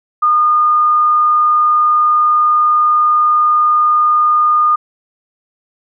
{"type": "tone", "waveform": "sine", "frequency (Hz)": 1220, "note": "D#6", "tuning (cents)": -34, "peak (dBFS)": -8, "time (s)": [0.22, 4.76], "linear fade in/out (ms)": 10, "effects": []}